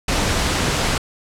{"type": "noise", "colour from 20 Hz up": "pink", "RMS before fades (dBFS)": -19, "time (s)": [0.08, 0.98], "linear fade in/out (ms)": 5, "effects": ["low-pass 8000 Hz 12 dB/octave"]}